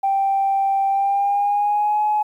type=tone with pitch glide; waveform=sine; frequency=784 to 845.1 Hz; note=G5 to G#5; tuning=0 to +30 cents; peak=-15 dBFS; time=0.03-2.23 s; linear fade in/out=10 ms; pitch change=+130 cents; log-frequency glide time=0.89-2.02 s; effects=tanh soft clip ceiling -11 dBFS + 9-bit